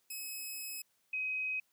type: tone pair in turn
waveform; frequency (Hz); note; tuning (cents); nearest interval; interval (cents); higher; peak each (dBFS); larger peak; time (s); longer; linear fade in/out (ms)
5% pulse / sine; 2562 / 2527; E7 / D#7; -50 / +26; unison; 24; first; -31 / -33; first; 0.1-0.82 / 1.13-1.6; first; 5
effects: white hiss -75 dBFS RMS until 1.72 s + high-pass 80 Hz 12 dB/octave